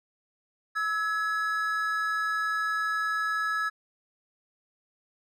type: tone pair together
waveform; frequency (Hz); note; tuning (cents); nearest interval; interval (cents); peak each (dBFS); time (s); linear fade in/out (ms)
triangle; 1304 / 1684.3; E6 / G#6; -19 / +24; major third; 443; -27; 0.75-3.7; 20
effects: none